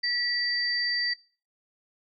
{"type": "tone pair together", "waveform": "sine", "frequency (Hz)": [1939, 4657], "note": ["B6", "D8"], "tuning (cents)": [-32, -15], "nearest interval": "octave + minor third", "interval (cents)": 1517, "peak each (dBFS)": [-29, -26], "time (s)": [0.03, 1.14], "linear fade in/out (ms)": 10, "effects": ["noise-tail reverb RT60 0.4 s tail -23 dB re dry"]}